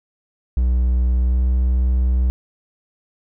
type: tone with pitch glide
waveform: triangle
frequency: 61.74 to 62.71 Hz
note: B1 to B1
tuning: 0 to +27 cents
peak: -12 dBFS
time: 0.57-2.3 s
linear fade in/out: 0 ms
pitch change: +27 cents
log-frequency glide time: 1.23-1.4 s
effects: none